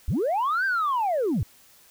sine linear two-way sweep, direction up then down, 45.24 to 1600 to 77.2 Hz, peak -20 dBFS, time 0.08-1.43 s, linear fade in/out 0 ms, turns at 0.65 s, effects tanh soft clip ceiling -19 dBFS + white hiss -55 dBFS RMS until 1.9 s

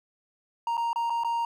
triangle tone with dropouts, 932.3 Hz, A#5, in tune, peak -23 dBFS, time 0.67-1.45 s, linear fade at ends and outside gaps 2 ms, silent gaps 0.77-0.777 / 0.931-0.959 / 1.098-1.103 / 1.236-1.246 s, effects none

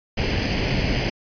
pink noise with comb filter, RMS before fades -22 dBFS, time 0.17-1.1 s, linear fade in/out 10 ms, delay 0.4 ms, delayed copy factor +0.7, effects resampled to 11025 Hz

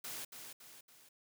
white noise with echo, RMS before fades -44 dBFS, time 0.04-0.25 s, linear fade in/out 5 ms, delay 280 ms, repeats 3, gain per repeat -6 dB, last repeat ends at 1.09 s, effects high-pass 100 Hz 12 dB/octave

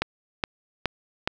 click train, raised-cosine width 0.3 ms, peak -7 dBFS, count 4, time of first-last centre 0.02-1.275 s, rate 2.39 Hz, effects none

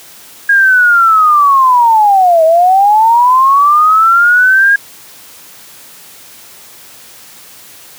sine linear two-way sweep, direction down then up, 1638 to 632 to 1638 Hz, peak -4 dBFS, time 0.49-4.76 s, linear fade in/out 5 ms, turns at 2.44 s, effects white hiss -36 dBFS RMS until 7.98 s + high-pass 80 Hz 12 dB/octave

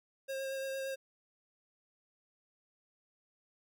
square tone with vibrato, 537 Hz, C5, 45 cents sharp, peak -37 dBFS, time 0.28-0.96 s, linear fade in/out 20 ms, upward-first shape triangle, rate 8.7 Hz, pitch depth 16 cents each way, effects none

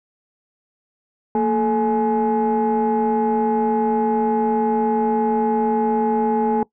sine tone cluster, 229.3 / 434.7 / 842 Hz, A#3 / A4 / G#5, -28 / -21 / +24 cents, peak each -19 dBFS, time 1.35-6.63 s, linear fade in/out 2 ms, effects noise-tail reverb RT60 0.1 s tail -22 dB re dry + tanh soft clip ceiling -11 dBFS

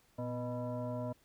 sine tone with frequency modulation, 249.1 Hz, B3, 15 cents sharp, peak -35 dBFS, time 0.18-1.13 s, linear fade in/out 10 ms, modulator 368 Hz, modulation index 1.5, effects pink hiss -69 dBFS RMS until 1.24 s

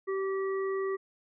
harmonic tone, 386.5 Hz, G4, 24 cents flat, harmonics 1 / 3 / 5, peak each -29 / -39 / -43 dBFS, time 0.07-0.97 s, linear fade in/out 20 ms, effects none

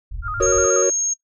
pink low-pass noise, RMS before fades -30 dBFS, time 0.11-0.66 s, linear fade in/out 5 ms, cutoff 120 Hz, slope 96 dB/octave
sine tone with vibrato, 1318.5 Hz, E6, in tune, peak -24 dBFS, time 0.22-0.85 s, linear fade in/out 50 ms, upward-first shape square, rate 8.3 Hz, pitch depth 97 cents each way
triangle chord, F# major, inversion none, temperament equal, 370 / 466.2 / 554.4 Hz, F#4 / A#4 / C#5, 0 / 0 / 0 cents, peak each -18 dBFS, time 0.4-0.9 s, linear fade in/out 5 ms
sine tone, 6510 Hz, G#8, 36 cents flat, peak -18 dBFS, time 0.42-1.14 s, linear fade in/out 10 ms
effects noise-tail reverb RT60 0.1 s tail -22 dB re dry

